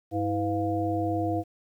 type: harmonic tone with a mistuned harmonic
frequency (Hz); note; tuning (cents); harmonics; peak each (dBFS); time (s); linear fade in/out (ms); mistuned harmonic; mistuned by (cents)
100; G2; +35; 1 / 3 / 5 / 7; -31 / -28 / -34 / -30; 0.11-1.44; 50; 3; +130
effects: 10-bit